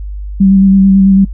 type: tone with vibrato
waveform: sine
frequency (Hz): 193.7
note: G3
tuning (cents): -20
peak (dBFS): -3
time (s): 0.4-1.25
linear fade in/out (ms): 10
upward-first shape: square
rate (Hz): 9.1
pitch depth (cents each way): 18
effects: noise-tail reverb RT60 0.1 s tail -26 dB re dry + added 50 Hz sine -19 dBFS peak until 1.33 s